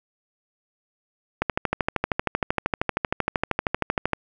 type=click train; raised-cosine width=0.5 ms; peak=-6 dBFS; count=36; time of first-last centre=1.42-4.133 s; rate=12.9 Hz; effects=none